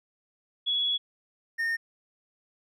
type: tone pair in turn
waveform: sine / triangle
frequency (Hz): 3371 / 1831.7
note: G#7 / A#6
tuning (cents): +25 / -31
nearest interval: major seventh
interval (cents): 1056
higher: first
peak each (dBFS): -24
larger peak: neither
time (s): 0.66-0.98 / 1.58-1.77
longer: first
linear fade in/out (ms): 20
effects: none